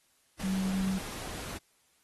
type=tone in noise; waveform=sine; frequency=190.5 Hz; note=G3; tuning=49 cents flat; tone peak=-28 dBFS; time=0.43-0.99 s; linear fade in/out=10 ms; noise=pink; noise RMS=-41 dBFS; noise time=0.39-1.58 s; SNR=+10 dB; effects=white hiss -69 dBFS RMS until 2.03 s + AAC 32 kbps